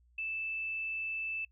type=tone; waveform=sine; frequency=2637 Hz; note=E7; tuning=in tune; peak=-34 dBFS; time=0.18-1.45 s; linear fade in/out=5 ms; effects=noise-tail reverb RT60 0.1 s tail -25 dB re dry + added 60 Hz sine -63 dBFS peak until 1.51 s